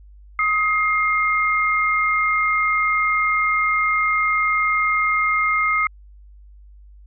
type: tone pair together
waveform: sine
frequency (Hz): 1260.6 / 2120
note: D#6 / C7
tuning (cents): +22 / +22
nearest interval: major sixth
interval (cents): 900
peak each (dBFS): -19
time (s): 0.39-5.87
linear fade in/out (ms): 2
effects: added 50 Hz sine -42 dBFS peak until 7.06 s

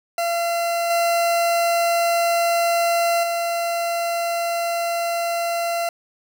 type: tone with level steps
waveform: 40% pulse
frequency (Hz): 682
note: F5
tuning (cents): -41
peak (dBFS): -19 / -16 / -20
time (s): 0.18-5.89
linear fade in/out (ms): 2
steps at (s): 0.9 / 3.23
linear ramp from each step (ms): 5
effects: none

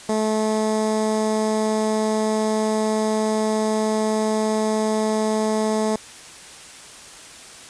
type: tone with notch filter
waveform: 15% pulse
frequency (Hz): 216.7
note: A3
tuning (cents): -26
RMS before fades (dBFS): -21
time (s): 0.09-5.96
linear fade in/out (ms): 2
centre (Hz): 2700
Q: 0.63
effects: white hiss -41 dBFS RMS until 7.69 s + resampled to 22050 Hz

